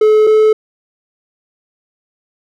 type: tone pair in turn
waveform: triangle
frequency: 430 / 432.7 Hz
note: A4 / A4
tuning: -40 / -29 cents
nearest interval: unison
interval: 11 cents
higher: second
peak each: -4 dBFS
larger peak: neither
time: 0.01-0.27 / 0.27-0.53 s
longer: neither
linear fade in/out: 5 ms
effects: none